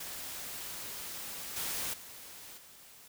white noise with level steps, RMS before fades -42 / -36 / -49 / -55 dBFS, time 0-3.08 s, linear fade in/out 5 ms, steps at 1.56 / 1.93 / 2.57 s, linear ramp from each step 10 ms, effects none

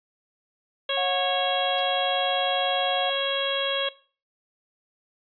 harmonic tone, 550 Hz, C#5, 14 cents flat, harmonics 1 / 2 / 3 / 4 / 5 / 6 / 7, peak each -28 / -34 / -34 / -37 / -33 / -27 / -37 dBFS, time 0.89-3.89 s, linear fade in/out 5 ms
sine tone, 728 Hz, F#5, 28 cents flat, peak -26 dBFS, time 0.97-3.1 s, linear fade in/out 5 ms
blue noise with exponential decay, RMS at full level -32 dBFS, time 1.78-1.87 s, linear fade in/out 1 ms, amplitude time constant 18 ms
effects noise-tail reverb RT60 0.4 s tail -19 dB re dry + resampled to 11025 Hz

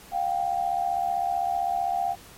sine tone pair together, 708.4 / 784 Hz, F5 / G5, +24 / 0 cents, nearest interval major second, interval 176 cents, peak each -26 dBFS, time 0.11-2.16 s, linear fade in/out 50 ms, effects pink hiss -48 dBFS RMS until 2.37 s + MP3 64 kbps

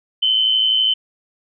sine tone pair together, 2960 / 3072 Hz, F#7 / G7, 0 / -36 cents, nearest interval minor second, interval 64 cents, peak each -21 / -14 dBFS, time 0.22-0.94 s, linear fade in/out 10 ms, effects none

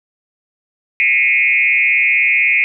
sine tone with frequency modulation, 2300 Hz, D7, 37 cents flat, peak -10 dBFS, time 1-2.64 s, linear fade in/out 0 ms, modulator 136 Hz, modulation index 1.8, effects none

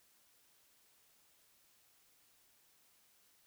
silence, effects white hiss -70 dBFS RMS until 3.46 s

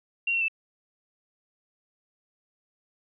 sine tone with pitch steps, 2753 / 2722 / 2644 Hz, F7 / F7 / E7, -25 / -45 / +5 cents, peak -23 dBFS, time 0.27-0.483 s, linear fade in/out 5 ms, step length 71 ms, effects none

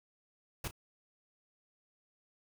pink noise with echo, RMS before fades -37 dBFS, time 0.64-0.68 s, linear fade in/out 5 ms, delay 31 ms, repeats 1, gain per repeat -13 dB, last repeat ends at 0.711 s, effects none

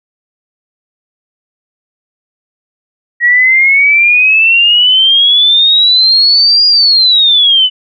sine exponential two-way sweep, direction up then down, 1899 to 4873 to 2968 Hz, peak -4 dBFS, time 3.2-7.7 s, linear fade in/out 50 ms, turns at 6.67 s, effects none

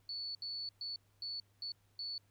sine tone bursts at uneven times, 4449 Hz, C#8, 5 cents sharp, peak -39 dBFS, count 6, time 0.09-0.35 / 0.42-0.69 / 0.81-0.96 / 1.22-1.4 / 1.62-1.72 / 1.99-2.18 s, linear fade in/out 2 ms, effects added 101 Hz sine -70 dBFS peak until 2.3 s + pink hiss -75 dBFS RMS until 2.3 s

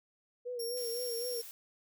sine tone with vibrato, 478 Hz, A#4, 43 cents sharp, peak -36 dBFS, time 0.45-1.42 s, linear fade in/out 20 ms, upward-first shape sine, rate 3.9 Hz, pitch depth 71 cents each way
20% pulse tone, 5530 Hz, F8, 18 cents flat, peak -33 dBFS, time 0.59-1.42 s, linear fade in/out 10 ms
blue noise, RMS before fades -48 dBFS, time 0.77-1.51 s, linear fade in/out 0 ms
effects none

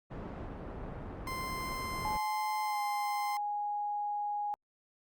pink low-pass noise, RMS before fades -42 dBFS, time 0.1-2.18 s, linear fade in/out 20 ms, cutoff 1000 Hz, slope 12 dB/octave
30% pulse tone, 1043 Hz, C6, 6 cents flat, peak -34 dBFS, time 1.27-3.37 s, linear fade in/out 2 ms
sine tone with pitch glide, 852 to 826.8 Hz, G#5 to G#5, +44 to -8 cents, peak -32 dBFS, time 2.05-4.54 s, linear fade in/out 0 ms, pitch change -52 cents, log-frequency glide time 2.63-2.81 s
effects Opus 48 kbps

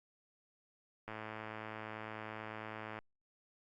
click train, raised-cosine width 0.5 ms, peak -29 dBFS, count 209, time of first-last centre 1.08-2.988 s, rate 109 Hz, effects Opus 48 kbps

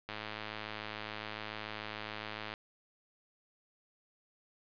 click train, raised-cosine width 0.3 ms, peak -24 dBFS, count 263, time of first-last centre 0.09-2.539 s, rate 107 Hz, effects resampled to 11025 Hz + 11-bit

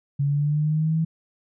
sine linear sweep, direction up, 140 to 162.8 Hz, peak -19 dBFS, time 0.19-1.05 s, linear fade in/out 10 ms, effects none

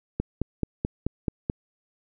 click train, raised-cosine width 3 ms, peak -12 dBFS, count 7, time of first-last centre 0.2-1.499 s, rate 4.62 Hz, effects none

